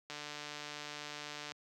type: click train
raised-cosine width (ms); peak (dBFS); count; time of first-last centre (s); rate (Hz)
0.2; -26; 211; 0.1-1.519; 148
effects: high-pass 150 Hz 12 dB/octave